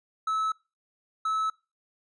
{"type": "tone pair in turn", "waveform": "triangle", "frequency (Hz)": [1300, 1300], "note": ["E6", "E6"], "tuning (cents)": [-24, -24], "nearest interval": "unison", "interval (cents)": 0, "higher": "neither", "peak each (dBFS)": -23, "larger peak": "neither", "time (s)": [[0.27, 0.52], [1.25, 1.5]], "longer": "neither", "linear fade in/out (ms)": 5, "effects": ["noise-tail reverb RT60 0.3 s tail -24 dB re dry", "resampled to 22050 Hz"]}